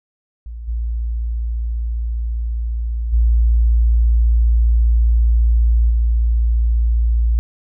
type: tone with level steps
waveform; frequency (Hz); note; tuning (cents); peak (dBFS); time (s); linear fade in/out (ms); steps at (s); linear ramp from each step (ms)
sine; 57.4; A#1; -26; -27 / -18 / -10 / -12; 0.46-7.39; 0; 0.67 / 3.12 / 5.89; 20
effects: none